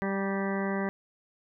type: harmonic tone with a mistuned harmonic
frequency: 196 Hz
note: G3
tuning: in tune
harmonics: 1 / 2 / 3 / 4 / 5 / 6 / 8 / 9 / 10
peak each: -30 / -34 / -37 / -40 / -41 / -41 / -41 / -44 / -40 dBFS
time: 0.02-0.89 s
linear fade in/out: 0 ms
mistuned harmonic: 5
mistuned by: -19 cents
effects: none